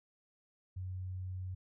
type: tone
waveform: sine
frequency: 92.5 Hz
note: F#2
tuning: in tune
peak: -38 dBFS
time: 0.76-1.55 s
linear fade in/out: 10 ms
effects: none